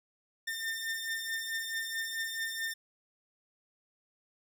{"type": "beating tone pair", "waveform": "sawtooth", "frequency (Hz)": [1803, 1807.6], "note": ["A6", "A6"], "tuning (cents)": [42, 46], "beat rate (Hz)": 4.6, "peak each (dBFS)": [-36, -32], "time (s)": [0.47, 2.74], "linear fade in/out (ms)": 10, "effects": []}